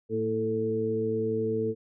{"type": "harmonic tone with a mistuned harmonic", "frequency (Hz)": 110.5, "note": "A2", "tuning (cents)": 8, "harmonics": [1, 2, 3, 4], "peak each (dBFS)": [-35, -33, -35, -27], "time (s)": [0.09, 1.75], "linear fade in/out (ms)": 50, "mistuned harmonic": 2, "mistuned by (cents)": 31, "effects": []}